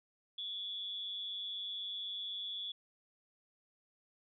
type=tone with amplitude modulation; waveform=sine; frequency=3412 Hz; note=G#7; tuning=46 cents sharp; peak=-36 dBFS; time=0.38-2.72 s; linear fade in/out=5 ms; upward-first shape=sine; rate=196 Hz; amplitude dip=60%; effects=none